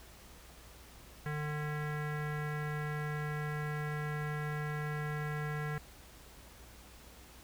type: tone with low-pass filter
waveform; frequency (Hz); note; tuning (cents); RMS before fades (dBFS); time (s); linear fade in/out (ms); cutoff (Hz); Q
square; 150; D3; +37; -37; 1.26-5.78; 0; 1800; 4
effects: added 60 Hz sine -57 dBFS peak until 7.43 s + pink hiss -56 dBFS RMS until 7.43 s